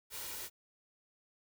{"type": "noise with comb filter", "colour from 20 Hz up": "white", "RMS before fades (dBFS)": -43, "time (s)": [0.1, 0.5], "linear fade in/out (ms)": 50, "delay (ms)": 2.1, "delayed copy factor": 0.55, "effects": []}